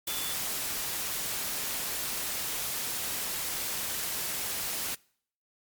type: tone in noise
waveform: sine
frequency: 3473 Hz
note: A7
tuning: 23 cents flat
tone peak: -38 dBFS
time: 0.07-0.34 s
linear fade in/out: 5 ms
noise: white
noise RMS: -33 dBFS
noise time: 0.07-4.95 s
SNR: -8 dB
effects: noise-tail reverb RT60 0.6 s tail -25 dB re dry + MP3 96 kbps